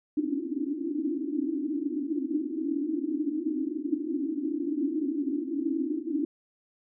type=band-pass noise; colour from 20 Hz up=pink; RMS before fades=-30 dBFS; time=0.17-6.25 s; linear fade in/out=2 ms; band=270 to 330 Hz; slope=96 dB/octave; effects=none